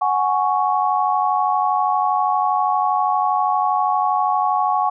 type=chord; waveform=sine; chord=F# suspended second; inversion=none; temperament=just; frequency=740 / 832.5 / 1110 Hz; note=F#5 / G#5 / C#6; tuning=0 / +4 / +2 cents; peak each=-20 dBFS; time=0.01-4.9 s; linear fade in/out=10 ms; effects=none